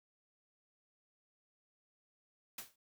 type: noise with exponential decay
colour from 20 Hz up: white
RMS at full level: -41 dBFS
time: 2.58-2.76 s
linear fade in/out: 5 ms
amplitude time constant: 38 ms
effects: none